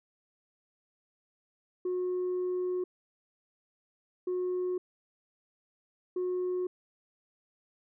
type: tone bursts at uneven times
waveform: sine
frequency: 363.5 Hz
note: F#4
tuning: 31 cents flat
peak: -27 dBFS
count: 3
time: 1.85-2.84 / 4.27-4.78 / 6.16-6.67 s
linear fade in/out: 5 ms
effects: tanh soft clip ceiling -27 dBFS